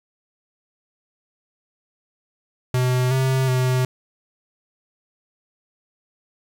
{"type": "tone with pitch steps", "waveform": "square", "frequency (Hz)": [126.5, 131.8, 127.9], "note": ["B2", "C3", "C3"], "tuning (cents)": [42, 13, -39], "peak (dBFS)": -18, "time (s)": [2.74, 3.85], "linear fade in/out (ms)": 2, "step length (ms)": 370, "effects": ["8-bit"]}